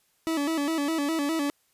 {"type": "tone with vibrato", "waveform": "40% pulse", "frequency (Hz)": 304.7, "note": "D#4", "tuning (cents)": -36, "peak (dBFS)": -24, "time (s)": [0.27, 1.5], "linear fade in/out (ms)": 0, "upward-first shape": "square", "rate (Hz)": 4.9, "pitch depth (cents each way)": 110, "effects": ["white hiss -68 dBFS RMS until 1.73 s", "resampled to 32000 Hz"]}